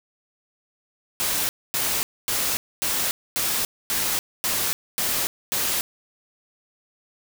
white noise bursts, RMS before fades -24 dBFS, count 9, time 1.2-5.81 s, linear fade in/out 0 ms, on 290 ms, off 250 ms, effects none

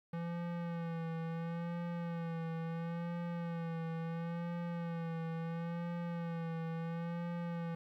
square tone with vibrato, 167.9 Hz, E3, 32 cents sharp, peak -38 dBFS, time 0.13-7.75 s, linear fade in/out 5 ms, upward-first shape sine, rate 0.73 Hz, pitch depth 42 cents each way, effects low-pass 2000 Hz 12 dB/octave + 12-bit

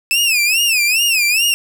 sawtooth tone with vibrato, 2591 Hz, E7, 30 cents flat, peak -9 dBFS, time 0.11-1.54 s, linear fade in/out 0 ms, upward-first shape sine, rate 2.4 Hz, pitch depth 170 cents each way, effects none

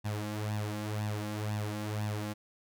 sawtooth tone with flanger, 105.6 Hz, G#2, 29 cents sharp, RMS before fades -35 dBFS, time 0.04-2.34 s, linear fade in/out 20 ms, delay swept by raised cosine 1.1 to 3.7 ms, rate 2 Hz, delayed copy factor +0.7, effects none

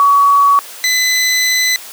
sine / 20% pulse tone pair in turn, 1129 / 2012 Hz, C#6 / B6, +31 / +32 cents, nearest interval minor seventh, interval 1001 cents, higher second, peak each -6 dBFS, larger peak neither, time 0-0.59 / 0.84-1.76 s, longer second, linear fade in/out 0 ms, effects white hiss -32 dBFS RMS until 1.92 s + high-pass 400 Hz 12 dB/octave

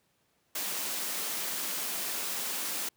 white high-pass noise, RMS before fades -34 dBFS, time 0.55-2.89 s, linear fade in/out 5 ms, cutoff 170 Hz, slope 48 dB/octave, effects pink hiss -72 dBFS RMS until 2.96 s + high-pass 100 Hz 12 dB/octave

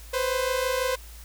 sawtooth tone pair together, 501 / 527.1 Hz, B4 / C5, +25 / +13 cents, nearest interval minor second, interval 88 cents, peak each -23 dBFS, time 0.13-0.96 s, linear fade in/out 10 ms, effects added 56 Hz sine -42 dBFS peak until 1.24 s + white hiss -49 dBFS RMS until 1.24 s

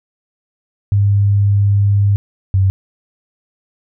sine tone pair in turn, 100.9 / 95.87 Hz, G#2 / G2, -49 / -38 cents, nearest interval minor second, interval 89 cents, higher first, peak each -9 dBFS, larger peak neither, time 0.92-2.16 / 2.54-2.7 s, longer first, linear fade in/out 0 ms, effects none

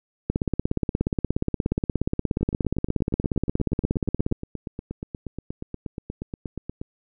two click trains, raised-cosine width 3 ms, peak -9 / -18 dBFS, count 69 / 38, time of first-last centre 0.3-4.324 / 2.41-6.815 s, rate 16.9 / 8.4 Hz, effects none

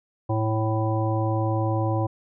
harmonic tone, 110 Hz, A2, in tune, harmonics 1 / 3 / 5 / 7 / 9, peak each -23 / -28 / -30 / -31 / -33 dBFS, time 0.29-2.07 s, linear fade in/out 10 ms, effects none

